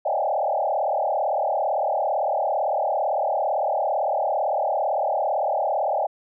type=tone with frequency modulation; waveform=sine; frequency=701 Hz; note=F5; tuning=6 cents sharp; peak=-20 dBFS; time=0.05-6.07 s; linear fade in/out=10 ms; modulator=37.8 Hz; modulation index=3.6; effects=none